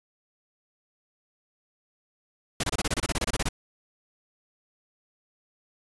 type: noise bursts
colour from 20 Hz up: pink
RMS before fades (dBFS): -26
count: 15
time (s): 2.6-3.489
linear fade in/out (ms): 5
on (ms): 35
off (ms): 26
effects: resampled to 24000 Hz